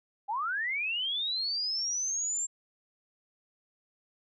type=linear sweep; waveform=sine; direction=up; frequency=775 to 7459 Hz; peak=-29 dBFS; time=0.28-2.47 s; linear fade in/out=20 ms; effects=none